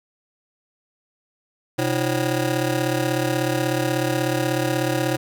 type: ring-modulated tone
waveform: 20% pulse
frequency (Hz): 220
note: A3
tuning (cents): 0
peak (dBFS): -12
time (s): 1.78-5.17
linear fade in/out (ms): 10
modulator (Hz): 91.8
effects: none